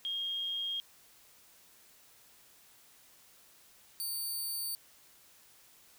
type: tone pair in turn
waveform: sine / 5% pulse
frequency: 3241 / 4574 Hz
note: G#7 / D8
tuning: -43 / -47 cents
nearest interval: tritone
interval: 596 cents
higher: second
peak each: -33 / -28 dBFS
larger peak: second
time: 0.05-0.8 / 4-4.75 s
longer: neither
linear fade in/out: 0 ms
effects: white hiss -61 dBFS RMS until 5.98 s